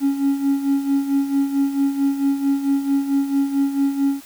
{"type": "tone with tremolo", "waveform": "triangle", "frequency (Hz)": 277.2, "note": "C#4", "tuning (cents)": 0, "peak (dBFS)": -11, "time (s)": [0, 4.21], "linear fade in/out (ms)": 50, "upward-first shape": "sine", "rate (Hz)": 4.5, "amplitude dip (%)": 70, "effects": ["tanh soft clip ceiling -9 dBFS", "white hiss -44 dBFS RMS until 4.25 s"]}